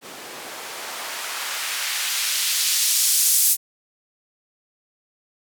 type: noise with band-pass filter sweep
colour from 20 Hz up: blue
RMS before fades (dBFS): -23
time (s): 0.01-3.57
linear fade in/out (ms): 50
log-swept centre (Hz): 280 to 9600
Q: 0.8
effects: none